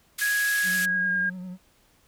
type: band-pass noise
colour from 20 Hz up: white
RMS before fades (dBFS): -32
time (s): 0.18-0.86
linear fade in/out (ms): 10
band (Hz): 1300 to 14000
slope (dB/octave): 48
type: tone with pitch glide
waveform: sine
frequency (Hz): 1661.2 to 1619.5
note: G#6 to G#6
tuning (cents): 0 to -44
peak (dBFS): -22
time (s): 0.21-1.3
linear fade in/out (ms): 10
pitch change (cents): -44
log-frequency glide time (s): 0.76-1.14
type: tone with vibrato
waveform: triangle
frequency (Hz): 183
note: F#3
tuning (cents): -19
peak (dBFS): -32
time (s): 0.63-1.58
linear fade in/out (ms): 50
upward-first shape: triangle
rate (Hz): 10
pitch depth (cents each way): 48
effects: pink hiss -62 dBFS RMS until 2.07 s